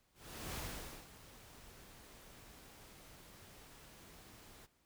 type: noise with ADSR envelope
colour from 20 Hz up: pink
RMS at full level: -43 dBFS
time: 0.14-4.67 s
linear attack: 420 ms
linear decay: 500 ms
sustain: -15 dB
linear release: 22 ms
effects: pink hiss -75 dBFS RMS until 4.85 s